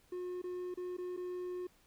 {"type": "tone with dropouts", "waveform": "triangle", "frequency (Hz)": 360.4, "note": "F#4", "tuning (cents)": -45, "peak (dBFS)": -36, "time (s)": [0.12, 1.67], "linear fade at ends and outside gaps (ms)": 5, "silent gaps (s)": [[0.418, 0.439], [0.742, 0.773], [0.969, 0.983], [1.166, 1.173]], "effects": ["pink hiss -68 dBFS RMS until 1.86 s"]}